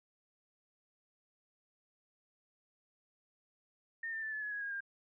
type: tone with pitch steps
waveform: sine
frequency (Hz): 1825 / 1791.6 / 1758.8 / 1726.6 / 1694.9 / 1663.9 / 1633.4 / 1603.5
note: A#6 / A6 / A6 / A6 / G#6 / G#6 / G#6 / G6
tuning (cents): -37 / +31 / -1 / -33 / +35 / +3 / -29 / +39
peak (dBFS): -37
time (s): 4.03-4.806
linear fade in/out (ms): 5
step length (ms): 97
effects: none